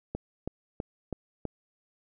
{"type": "click train", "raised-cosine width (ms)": 2, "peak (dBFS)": -19, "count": 5, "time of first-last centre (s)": [0.15, 1.453], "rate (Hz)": 3.07, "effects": []}